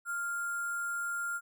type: tone with sample-and-hold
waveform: sine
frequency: 1396.9 Hz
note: F6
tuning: in tune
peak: -32 dBFS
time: 0.05-1.41 s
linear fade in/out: 50 ms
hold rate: 8820 Hz
effects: none